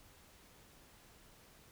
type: silence
effects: pink hiss -62 dBFS RMS until 1.71 s